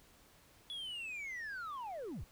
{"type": "linear sweep", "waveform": "sine", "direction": "down", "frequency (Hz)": [3417, 33.62], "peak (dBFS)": -38, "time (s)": [0.7, 2.24], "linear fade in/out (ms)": 0, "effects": ["tanh soft clip ceiling -40 dBFS", "pink hiss -64 dBFS RMS until 2.31 s"]}